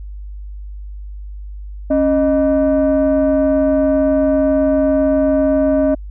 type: tone pair together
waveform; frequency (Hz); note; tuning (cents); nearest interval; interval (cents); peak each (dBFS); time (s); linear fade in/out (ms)
sine; 274.8 / 617.6; C#4 / D#5; -15 / -13; octave + major second; 1402; -12; 1.9-5.95; 10
effects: tanh soft clip ceiling -8 dBFS + added 50 Hz sine -27 dBFS peak until 6.1 s